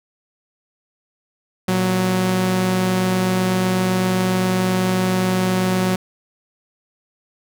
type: tone pair together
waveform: sawtooth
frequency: 116.54 / 185 Hz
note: A#2 / F#3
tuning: 0 / 0 cents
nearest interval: minor sixth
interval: 800 cents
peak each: -21 / -13 dBFS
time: 1.68-5.96 s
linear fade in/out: 5 ms
effects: none